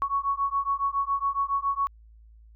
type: beating tone pair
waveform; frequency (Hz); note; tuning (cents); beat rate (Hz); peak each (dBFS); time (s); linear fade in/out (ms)
sine; 1108.7 / 1115.9; C#6 / C#6; 0 / +11; 7.2; -27; 0.02-1.87; 0
effects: added 55 Hz sine -49 dBFS peak until 2.55 s